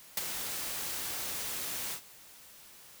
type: noise with ADSR envelope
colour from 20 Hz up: white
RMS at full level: -29 dBFS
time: 0.17-2.01 s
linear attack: 4 ms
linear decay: 22 ms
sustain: -8 dB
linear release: 83 ms
effects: white hiss -54 dBFS RMS until 3 s